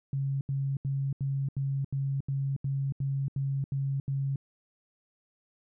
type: tone bursts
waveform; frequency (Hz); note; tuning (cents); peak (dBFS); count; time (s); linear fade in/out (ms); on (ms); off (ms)
sine; 137.2; C#3; -17; -27; 12; 0.13-4.359; 2; 280; 79
effects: none